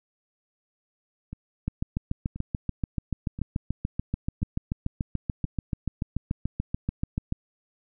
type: two click trains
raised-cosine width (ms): 5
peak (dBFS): -14 / -24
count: 40 / 5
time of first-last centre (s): 1.68-7.324 / 1.33-5.449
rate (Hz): 6.91 / 0.971
effects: none